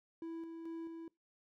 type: tone with tremolo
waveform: triangle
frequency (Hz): 329.6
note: E4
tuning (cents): 0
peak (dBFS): -39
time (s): 0.22-1.08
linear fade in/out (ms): 2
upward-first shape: square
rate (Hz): 2.3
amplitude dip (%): 35
effects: noise-tail reverb RT60 0.2 s tail -23 dB re dry